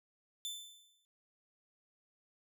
sawtooth tone with exponential decay, 3532 Hz, A7, 6 cents sharp, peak -34 dBFS, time 0.45-1.05 s, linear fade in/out 0 ms, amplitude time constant 130 ms, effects none

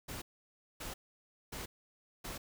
pink noise bursts, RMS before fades -43 dBFS, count 4, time 0.08-2.38 s, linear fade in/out 10 ms, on 140 ms, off 580 ms, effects none

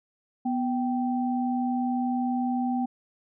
sine tone pair together, 246.7 / 778.3 Hz, B3 / G5, -2 / -13 cents, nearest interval octave + minor sixth, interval 1989 cents, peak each -25 / -30 dBFS, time 0.45-2.86 s, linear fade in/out 10 ms, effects none

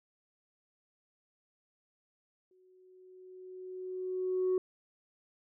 sine tone with exponential growth, 370 Hz, F#4, in tune, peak -24 dBFS, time 2.51-4.58 s, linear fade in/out 2 ms, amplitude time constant 450 ms, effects tanh soft clip ceiling -24 dBFS

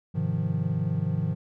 triangle chord, F minor seventh, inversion first, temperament equal, 103.83 / 130.81 / 155.56 / 174.61 Hz, Ab2 / C3 / Eb3 / F3, 0 / 0 / 0 / 0 cents, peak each -29 / -30 / -26 / -28 dBFS, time 0.14-1.35 s, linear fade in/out 20 ms, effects none

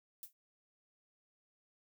violet noise with exponential decay, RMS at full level -43 dBFS, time 0.23-0.33 s, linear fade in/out 1 ms, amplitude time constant 21 ms, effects none

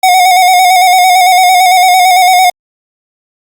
square tone with vibrato, 734 Hz, F#5, 14 cents flat, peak -4 dBFS, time 0.03-2.5 s, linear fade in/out 5 ms, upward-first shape square, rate 8.9 Hz, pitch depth 40 cents each way, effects Opus 48 kbps

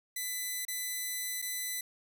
5% pulse tone with dropouts, 2001 Hz, B6, 22 cents sharp, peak -24 dBFS, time 0.16-1.81 s, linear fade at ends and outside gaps 5 ms, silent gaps 0.652-0.681 / 1.418-1.423 s, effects none

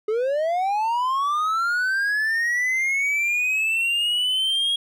triangle linear sweep, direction up, 415.3 to 3299 Hz, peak -18 dBFS, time 0.08-4.76 s, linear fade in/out 5 ms, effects none

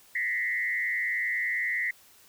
sine tone with frequency modulation, 1975.5 Hz, B6, in tune, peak -26 dBFS, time 0.15-1.91 s, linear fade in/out 5 ms, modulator 110 Hz, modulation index 1.2, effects white hiss -57 dBFS RMS until 2.28 s

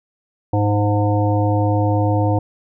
harmonic tone with a mistuned harmonic, 103.83 Hz, G#2, in tune, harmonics 1 / 3 / 5 / 7 / 9, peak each -16 / -21 / -23 / -24 / -26 dBFS, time 0.53-2.39 s, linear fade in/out 5 ms, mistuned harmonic 9, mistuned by -62 cents, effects none

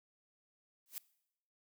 blue noise with exponential growth, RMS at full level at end -39 dBFS, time 0.86-0.98 s, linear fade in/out 0 ms, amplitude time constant 25 ms, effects noise-tail reverb RT60 0.8 s tail -21 dB re dry

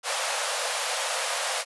pink high-pass noise, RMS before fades -28 dBFS, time 0.03-1.65 s, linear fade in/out 50 ms, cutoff 490 Hz, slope 96 dB/octave, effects resampled to 24000 Hz

